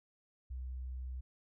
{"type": "tone", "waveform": "sine", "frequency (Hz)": 63.6, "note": "C2", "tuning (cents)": -48, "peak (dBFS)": -39, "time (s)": [0.5, 1.21], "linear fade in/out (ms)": 10, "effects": []}